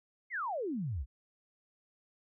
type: exponential sweep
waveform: sine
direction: down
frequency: 2217 to 55.2 Hz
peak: -33 dBFS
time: 0.3-1.06 s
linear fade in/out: 50 ms
effects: none